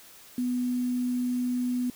sine tone with quantisation, 247.8 Hz, B3, 6 cents sharp, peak -25 dBFS, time 0.38-1.9 s, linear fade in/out 2 ms, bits 8, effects white hiss -51 dBFS RMS until 1.95 s

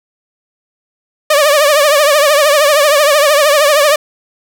sawtooth tone with vibrato, 587.3 Hz, D5, in tune, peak -3 dBFS, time 1.3-3.96 s, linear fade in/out 5 ms, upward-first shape triangle, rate 13 Hz, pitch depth 120 cents each way, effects none

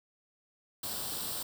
white noise with comb filter, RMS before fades -37 dBFS, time 0.83-1.43 s, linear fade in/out 5 ms, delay 0.23 ms, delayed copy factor +0.65, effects none

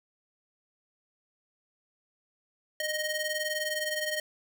sawtooth ring-modulated tone, 1244.5 Hz, D#6, in tune, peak -23 dBFS, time 2.8-4.2 s, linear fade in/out 2 ms, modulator 632 Hz, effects none

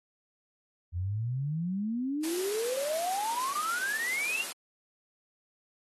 sine exponential sweep, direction up, 83.7 to 2872 Hz, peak -29 dBFS, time 0.92-4.45 s, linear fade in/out 50 ms
white high-pass noise, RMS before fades -38 dBFS, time 2.23-4.53 s, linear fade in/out 10 ms, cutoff 220 Hz, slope 24 dB/octave
effects AAC 32 kbps

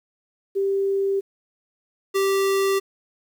sine / square tone pair in turn, 392.7 / 390.6 Hz, G4 / G4, +3 / -6 cents, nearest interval unison, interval 9 cents, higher first, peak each -19 dBFS, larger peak neither, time 0.55-1.21 / 2.14-2.8 s, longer neither, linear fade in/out 20 ms, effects 9-bit

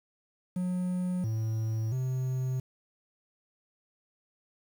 triangle tone with pitch steps, 181 / 110.8 / 129.3 Hz, F#3 / A2 / C3, -38 / +13 / -20 cents, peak -26 dBFS, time 0.56-2.6 s, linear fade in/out 5 ms, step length 680 ms, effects 9-bit

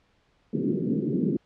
pink band-pass noise, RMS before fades -26 dBFS, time 0.53-1.37 s, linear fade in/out 5 ms, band 150 to 400 Hz, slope 48 dB/octave, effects pink hiss -66 dBFS RMS until 1.45 s + low-pass 4000 Hz 12 dB/octave

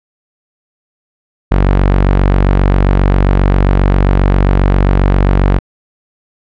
sawtooth tone, 47.48 Hz, F#1, 45 cents sharp, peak -3 dBFS, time 1.51-5.59 s, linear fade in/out 10 ms, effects low-pass 2000 Hz 12 dB/octave

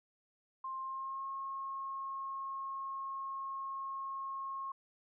sine tone with pitch glide, 1057 to 1082.3 Hz, C6 to C#6, +17 to -42 cents, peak -38 dBFS, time 0.64-4.72 s, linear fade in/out 5 ms, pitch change +41 cents, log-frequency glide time 0.8-1.27 s, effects none

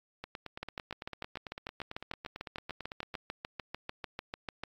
two click trains, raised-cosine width 0.3 ms, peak -24 / -21 dBFS, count 27 / 28, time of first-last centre 0.24-3.142 / 0.63-4.636 s, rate 8.96 / 6.74 Hz, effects AAC 48 kbps

